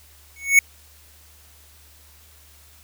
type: tone with exponential growth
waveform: square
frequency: 2216 Hz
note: C#7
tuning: 1 cent flat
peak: -7 dBFS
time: 0.36-0.59 s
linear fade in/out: 2 ms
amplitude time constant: 48 ms
effects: added 74 Hz sine -52 dBFS peak until 2.83 s + white hiss -52 dBFS RMS until 2.83 s